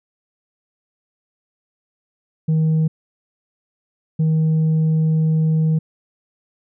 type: tone bursts at uneven times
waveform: sine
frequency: 158.3 Hz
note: D#3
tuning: 30 cents sharp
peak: -11 dBFS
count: 2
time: 2.48-2.88 / 4.19-5.79 s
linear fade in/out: 10 ms
effects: tanh soft clip ceiling -13 dBFS